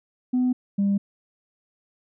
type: tone pair in turn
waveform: sine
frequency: 251.4 / 199.54 Hz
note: B3 / G3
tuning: +31 / +31 cents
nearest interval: major third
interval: 400 cents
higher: first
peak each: -17 dBFS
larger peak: neither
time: 0.33-0.53 / 0.78-0.98 s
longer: neither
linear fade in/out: 10 ms
effects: tanh soft clip ceiling -16 dBFS